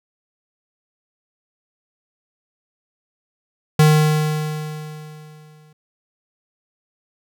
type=tone with exponential decay; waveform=square; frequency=153.3 Hz; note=D#3; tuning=25 cents flat; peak=-9 dBFS; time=3.79-5.73 s; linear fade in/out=5 ms; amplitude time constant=420 ms; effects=none